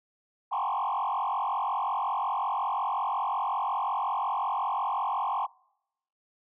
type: tone with frequency modulation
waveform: sine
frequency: 932.3 Hz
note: A#5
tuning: in tune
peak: -25 dBFS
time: 0.51-5.47 s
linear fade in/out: 20 ms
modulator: 45.5 Hz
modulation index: 4
effects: noise-tail reverb RT60 0.8 s tail -26 dB re dry + tanh soft clip ceiling -23 dBFS